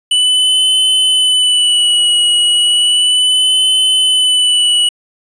square tone with vibrato, 2974 Hz, F#7, 8 cents sharp, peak -9 dBFS, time 0.11-4.89 s, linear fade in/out 5 ms, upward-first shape sine, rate 0.34 Hz, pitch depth 36 cents each way, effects resampled to 22050 Hz

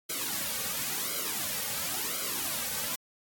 white noise with flanger, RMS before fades -33 dBFS, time 0.09-2.96 s, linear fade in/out 10 ms, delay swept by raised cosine 1.1 to 3 ms, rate 0.95 Hz, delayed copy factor -1, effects AAC 64 kbps

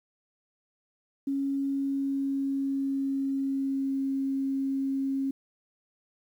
sine tone with pitch glide, 275.8 to 270.9 Hz, C#4 to C#4, -9 to -40 cents, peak -26 dBFS, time 1.27-5.31 s, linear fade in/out 5 ms, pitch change -31 cents, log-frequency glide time 1.51-4.03 s, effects 10-bit

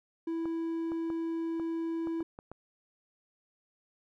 triangle tone, 329.6 Hz, E4, in tune, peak -29 dBFS, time 0.27-2.23 s, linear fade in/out 5 ms
clicks, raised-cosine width 1 ms, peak -30 dBFS, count 8, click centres 0.456 / 0.919 / 1.102 / 1.598 / 2.072 / 2.206 / 2.389 / 2.516 s
effects none

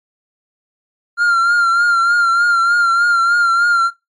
triangle tone with vibrato, 1390 Hz, F6, 9 cents flat, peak -8 dBFS, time 1.17-3.91 s, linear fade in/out 50 ms, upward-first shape triangle, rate 3.3 Hz, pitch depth 49 cents each way, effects noise-tail reverb RT60 0.2 s tail -20 dB re dry + MP3 48 kbps

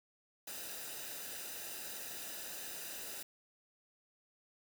white noise with comb filter, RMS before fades -45 dBFS, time 0.47-3.23 s, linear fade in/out 5 ms, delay 0.91 ms, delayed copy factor -0.6, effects none

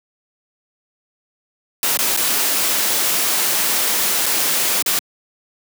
white noise with dropouts, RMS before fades -18 dBFS, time 1.83-4.99 s, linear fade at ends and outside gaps 1 ms, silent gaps 1.972-1.989 / 2.165-2.173 / 4.259-4.263 / 4.823-4.861 s, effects high-pass 200 Hz 12 dB/octave

